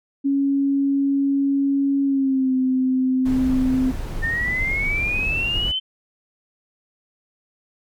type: tone with pitch glide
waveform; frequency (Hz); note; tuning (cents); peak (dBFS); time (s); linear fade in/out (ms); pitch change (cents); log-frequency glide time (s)
sine; 277.2 to 258.6; C#4 to C4; 0 to -20; -16; 0.24-3.92; 20; -120; 2.04-2.54
type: noise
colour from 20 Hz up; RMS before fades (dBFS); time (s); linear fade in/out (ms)
brown; -27; 3.25-5.72; 10
type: exponential sweep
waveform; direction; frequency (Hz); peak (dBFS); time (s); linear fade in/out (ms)
sine; up; 1800 to 3100; -20; 4.22-5.8; 20
effects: MP3 96 kbps